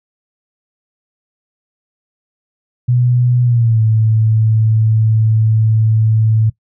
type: tone with pitch glide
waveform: sine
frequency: 123 to 110.22 Hz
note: B2 to A2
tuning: -7 to +3 cents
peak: -9 dBFS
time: 2.88-6.5 s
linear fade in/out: 10 ms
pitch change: -190 cents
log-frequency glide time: 3.43-3.81 s
effects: noise-tail reverb RT60 0.1 s tail -19 dB re dry